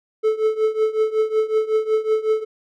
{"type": "tone with tremolo", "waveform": "triangle", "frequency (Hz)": 436.1, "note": "A4", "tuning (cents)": -15, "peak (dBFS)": -11, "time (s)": [0.23, 2.45], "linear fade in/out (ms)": 20, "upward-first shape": "triangle", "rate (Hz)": 5.4, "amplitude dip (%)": 90, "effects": []}